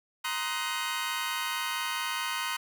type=chord; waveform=20% pulse; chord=C half-diminished seventh; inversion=third; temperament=just; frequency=941.9 / 1046.5 / 1255.8 / 1507 Hz; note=Bb5 / C6 / Eb6 / Gb6; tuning=+18 / 0 / +16 / +31 cents; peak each=-31 dBFS; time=0.24-2.57 s; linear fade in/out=10 ms; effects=none